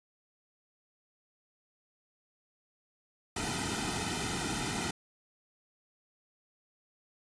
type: noise with comb filter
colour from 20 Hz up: pink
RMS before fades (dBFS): -34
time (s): 3.36-4.91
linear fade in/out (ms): 5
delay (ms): 1.8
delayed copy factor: -0.95
effects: resampled to 22050 Hz